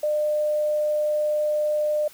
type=tone; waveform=sine; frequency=602 Hz; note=D5; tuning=43 cents sharp; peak=-20 dBFS; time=0.03-2.08 s; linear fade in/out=5 ms; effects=white hiss -49 dBFS RMS until 2.13 s